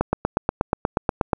click train, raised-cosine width 1 ms, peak -4 dBFS, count 12, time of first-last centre 0.01-1.332 s, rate 8.32 Hz, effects none

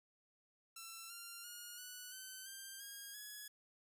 5% pulse tone with pitch steps, 1343 / 1387.2 / 1432.8 / 1479.9 / 1528.5 / 1578.8 / 1630.7 / 1684.3 Hz, E6 / F6 / F6 / F#6 / G6 / G6 / G#6 / G#6, +32 / -12 / +44 / 0 / -44 / +12 / -32 / +24 cents, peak -38 dBFS, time 0.76-3.48 s, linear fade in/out 5 ms, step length 340 ms, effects resampled to 32000 Hz

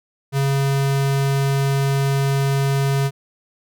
square tone, 137.8 Hz, C#3, 10 cents flat, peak -17 dBFS, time 0.32-3.11 s, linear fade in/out 50 ms, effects none

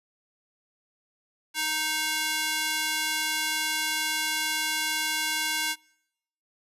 square tone with high-pass filter, 311.1 Hz, D#4, in tune, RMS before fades -28 dBFS, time 1.54-5.76 s, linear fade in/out 50 ms, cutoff 1800 Hz, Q 0.75, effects noise-tail reverb RT60 0.8 s tail -26 dB re dry + resampled to 32000 Hz

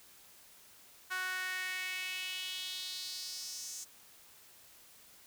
sawtooth tone with high-pass filter sweep, 370 Hz, F#4, in tune, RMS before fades -40 dBFS, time 1.1-3.85 s, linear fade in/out 20 ms, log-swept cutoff 1400 to 6700 Hz, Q 3.4, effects white hiss -59 dBFS RMS until 5.26 s

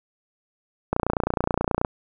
click train, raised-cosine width 1 ms, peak -7 dBFS, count 28, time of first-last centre 0.93-1.848 s, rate 29.4 Hz, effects none

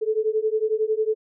sine beating tone pair, 430 / 441 Hz, A4 / A4, -40 / +4 cents, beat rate 11 Hz, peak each -23 / -23 dBFS, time 0.01-1.15 s, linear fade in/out 20 ms, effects none

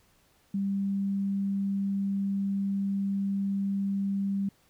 sine tone, 197.3 Hz, G3, 11 cents sharp, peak -26 dBFS, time 0.54-4.49 s, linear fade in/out 5 ms, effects pink hiss -65 dBFS RMS until 4.69 s

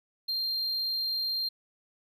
triangle tone, 4186 Hz, C8, in tune, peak -27 dBFS, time 0.28-1.49 s, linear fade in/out 10 ms, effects none

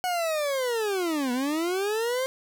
40% pulse linear two-way sweep, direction down then up, 740 to 240 to 532 Hz, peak -24 dBFS, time 0.04-2.26 s, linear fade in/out 0 ms, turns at 1.32 s, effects none

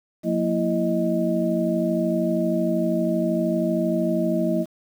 sine tone cluster, 178.2 / 231 / 331.6 / 624 Hz, F3 / A#3 / E4 / D#5, +35 / -16 / +10 / +5 cents, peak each -25 dBFS, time 0.23-4.66 s, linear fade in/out 50 ms, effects 8-bit

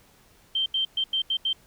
sine tone bursts at uneven times, 3136 Hz, G7, in tune, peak -22 dBFS, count 6, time 0.55-0.66 / 0.74-0.85 / 0.97-1.04 / 1.13-1.22 / 1.3-1.37 / 1.45-1.53 s, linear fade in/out 5 ms, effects pink hiss -58 dBFS RMS until 1.66 s

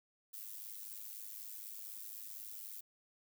violet noise with amplitude modulation, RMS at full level -45 dBFS, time 0.33-2.81 s, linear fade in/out 10 ms, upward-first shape sine, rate 104 Hz, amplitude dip 70%, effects none

